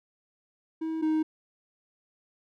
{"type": "tone pair in turn", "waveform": "triangle", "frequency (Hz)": [320.7, 313.2], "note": ["E4", "D#4"], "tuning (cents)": [-48, 11], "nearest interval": "unison", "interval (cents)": 41, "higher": "first", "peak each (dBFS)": [-27, -21], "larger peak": "second", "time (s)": [[0.81, 1.02], [1.02, 1.23]], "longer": "neither", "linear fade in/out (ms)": 10, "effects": []}